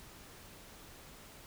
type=silence; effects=pink hiss -54 dBFS RMS until 1.46 s